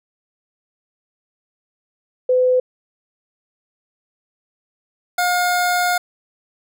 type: tone pair in turn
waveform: sine / 25% pulse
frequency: 506 / 714.2 Hz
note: B4 / F5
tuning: +42 / +39 cents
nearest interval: tritone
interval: 597 cents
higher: second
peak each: -12 dBFS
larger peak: neither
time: 2.29-2.6 / 5.18-5.98 s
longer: second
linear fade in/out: 5 ms
effects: none